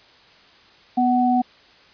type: tone pair together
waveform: sine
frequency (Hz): 247.5 / 747.3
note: B3 / F#5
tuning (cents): +4 / +17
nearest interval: octave + perfect fifth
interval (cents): 1913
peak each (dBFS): -18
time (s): 0.97-1.42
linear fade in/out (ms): 10
effects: white hiss -51 dBFS RMS until 1.93 s + resampled to 11025 Hz